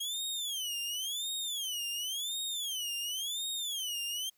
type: tone with vibrato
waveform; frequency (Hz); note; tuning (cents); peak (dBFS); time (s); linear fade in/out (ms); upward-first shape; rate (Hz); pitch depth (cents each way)
sawtooth; 3231; G#7; -48; -31; 0-4.3; 10; sine; 0.93; 250
effects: white hiss -72 dBFS RMS until 4.37 s

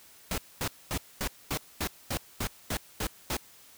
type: noise bursts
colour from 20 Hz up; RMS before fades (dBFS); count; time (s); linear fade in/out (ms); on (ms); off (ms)
pink; -31; 11; 0.31-3.369; 2; 69; 230
effects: white hiss -55 dBFS RMS until 3.77 s

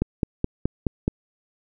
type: click train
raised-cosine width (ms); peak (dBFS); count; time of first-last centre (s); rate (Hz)
3; -8; 6; 0.02-1.079; 4.72
effects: none

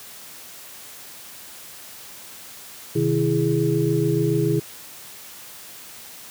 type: tone cluster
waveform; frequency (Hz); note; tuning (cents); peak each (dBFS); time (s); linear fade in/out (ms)
sine; 128.9 / 155.9 / 332 / 414.7; C3 / D#3 / E4 / G#4; -26 / +4 / +12 / -3; -23; 2.95-4.6; 10
effects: white hiss -41 dBFS RMS until 6.3 s + high-pass 80 Hz 12 dB/octave

